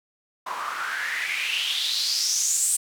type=noise with band-pass filter sweep; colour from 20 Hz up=white; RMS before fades=-26 dBFS; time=0.46-2.77 s; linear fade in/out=10 ms; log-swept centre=980 to 8800 Hz; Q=5.5; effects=none